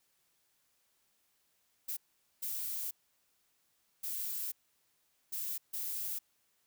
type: noise bursts at uneven times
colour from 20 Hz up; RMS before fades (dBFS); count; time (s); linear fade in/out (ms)
violet; -38; 5; 1.88-1.97 / 2.42-2.91 / 4.03-4.52 / 5.32-5.58 / 5.73-6.19; 10
effects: white hiss -75 dBFS RMS until 6.66 s